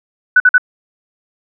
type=tone bursts; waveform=sine; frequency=1492 Hz; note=F#6; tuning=14 cents sharp; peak=-4 dBFS; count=3; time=0.36-0.581 s; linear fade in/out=5 ms; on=41 ms; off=49 ms; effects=none